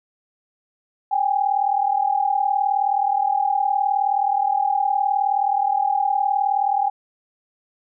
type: tone pair together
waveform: sine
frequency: 784.8 / 824 Hz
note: G5 / G#5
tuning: +2 / -14 cents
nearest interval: minor second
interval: 84 cents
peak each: -20 dBFS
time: 1.11-6.9 s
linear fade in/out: 10 ms
effects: none